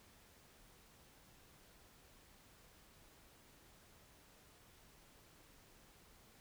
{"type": "silence", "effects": ["pink hiss -65 dBFS RMS until 6.4 s"]}